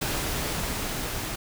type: noise with level ramp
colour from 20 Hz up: pink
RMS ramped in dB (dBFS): -28 to -32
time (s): 0.01-1.36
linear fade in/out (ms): 10
effects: none